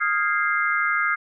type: chord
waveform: sine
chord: F minor seventh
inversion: third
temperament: equal with one note detuned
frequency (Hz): 1244.5 / 1396.9 / 1635.5 / 2093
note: Eb6 / F6 / Ab6 / C7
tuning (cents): 0 / 0 / -27 / 0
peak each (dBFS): -25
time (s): 0-1.16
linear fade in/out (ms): 20
effects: none